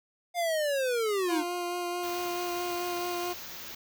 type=linear sweep; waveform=square; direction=down; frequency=711 to 291.5 Hz; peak=-27 dBFS; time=0.34-1.44 s; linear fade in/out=50 ms
type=tone with vibrato; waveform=20% pulse; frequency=352.3 Hz; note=F4; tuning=15 cents sharp; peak=-26 dBFS; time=1.28-3.34 s; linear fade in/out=20 ms; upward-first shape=sine; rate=4.6 Hz; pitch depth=13 cents each way
type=band-stop noise; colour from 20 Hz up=white; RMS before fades=-42 dBFS; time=2.03-3.75 s; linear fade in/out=5 ms; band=6900 to 13000 Hz; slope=96 dB/octave
effects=none